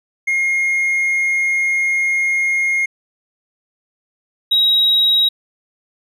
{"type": "tone pair in turn", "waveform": "triangle", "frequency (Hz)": [2140, 3820], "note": ["C7", "A#7"], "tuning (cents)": [38, 42], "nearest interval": "minor seventh", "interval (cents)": 1004, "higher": "second", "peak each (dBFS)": [-12, -8], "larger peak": "second", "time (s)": [[0.27, 2.86], [4.51, 5.29]], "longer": "first", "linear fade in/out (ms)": 10, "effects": ["tanh soft clip ceiling -7 dBFS", "resampled to 32000 Hz"]}